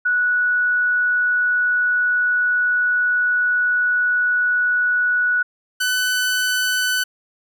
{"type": "tone pair in turn", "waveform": ["sine", "sawtooth"], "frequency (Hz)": [1471, 1501], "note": ["F#6", "F#6"], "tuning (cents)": [-11, 24], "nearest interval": "unison", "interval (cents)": 35, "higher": "second", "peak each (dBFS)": [-15, -14], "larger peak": "second", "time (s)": [[0.05, 5.43], [5.8, 7.04]], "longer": "first", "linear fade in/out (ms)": 10, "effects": []}